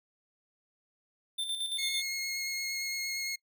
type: tone with tremolo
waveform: square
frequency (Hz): 3564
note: A7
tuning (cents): +22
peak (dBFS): -31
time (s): 1.38-2.02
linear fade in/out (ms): 10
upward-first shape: square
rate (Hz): 8.9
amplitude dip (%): 50
type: tone with vibrato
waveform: 20% pulse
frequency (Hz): 2159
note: C#7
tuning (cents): -46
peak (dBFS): -28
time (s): 1.78-3.36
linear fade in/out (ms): 10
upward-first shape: sine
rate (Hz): 8.7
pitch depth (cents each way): 10
effects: noise-tail reverb RT60 0.1 s tail -23 dB re dry